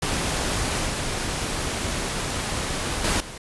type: noise with level steps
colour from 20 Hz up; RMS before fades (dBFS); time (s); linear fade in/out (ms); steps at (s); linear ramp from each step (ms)
pink; -25 / -27 / -22 / -37; 0.02-3.38; 5; 0.86 / 3.04 / 3.2; 5
effects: resampled to 24000 Hz